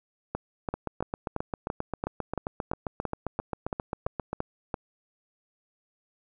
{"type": "two click trains", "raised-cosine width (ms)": 1, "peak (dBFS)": [-15, -16], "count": [14, 28], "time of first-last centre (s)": [[0.35, 4.742], [0.74, 4.33]], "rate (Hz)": [2.96, 7.52], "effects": []}